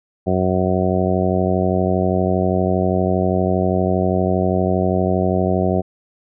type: harmonic tone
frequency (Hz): 92.5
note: F#2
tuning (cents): 0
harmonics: 1 / 2 / 3 / 4 / 5 / 6 / 7 / 8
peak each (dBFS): -22 / -20 / -26 / -22 / -26 / -26 / -23 / -26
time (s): 0.26-5.82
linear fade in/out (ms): 20
effects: none